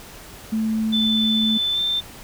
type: tone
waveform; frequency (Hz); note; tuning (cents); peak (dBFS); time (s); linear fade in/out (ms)
sine; 220; A3; 0; -19; 0.52-1.58; 10
type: tone with pitch glide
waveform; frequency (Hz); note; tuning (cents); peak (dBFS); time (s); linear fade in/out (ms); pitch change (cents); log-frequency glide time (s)
sine; 3520 to 3569; A7 to A7; 0 to +24; -19; 0.92-2.01; 20; +24; 1.73-1.79
effects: pink hiss -41 dBFS RMS until 2.23 s